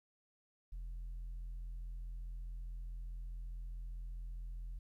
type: tone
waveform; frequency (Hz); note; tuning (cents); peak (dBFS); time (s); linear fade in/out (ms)
sine; 42.36; E1; +48; -39; 0.72-4.79; 10
effects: tanh soft clip ceiling -41 dBFS + 13-bit